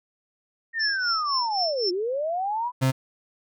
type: linear two-way sweep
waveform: sine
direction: down then up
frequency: 1864.7 to 343.7 to 1004 Hz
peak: -24 dBFS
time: 0.73-2.72 s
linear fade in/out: 50 ms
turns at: 1.91 s
type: tone with tremolo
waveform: sine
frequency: 5360 Hz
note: E8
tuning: 28 cents sharp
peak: -22 dBFS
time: 0.79-1.91 s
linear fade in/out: 20 ms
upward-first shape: triangle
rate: 3.9 Hz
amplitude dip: 95%
type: tone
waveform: 35% pulse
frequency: 131.7 Hz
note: C3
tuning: 12 cents sharp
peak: -17 dBFS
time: 2.81-2.92 s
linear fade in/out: 20 ms
effects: none